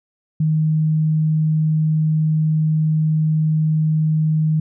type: tone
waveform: sine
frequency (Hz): 156.1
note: D#3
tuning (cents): +6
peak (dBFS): -14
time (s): 0.4-4.6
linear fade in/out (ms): 5
effects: none